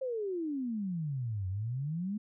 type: exponential two-way sweep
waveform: sine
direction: down then up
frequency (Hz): 540 to 90.8 to 217.3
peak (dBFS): -32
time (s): 0.01-2.18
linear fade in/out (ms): 10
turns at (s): 1.48
effects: none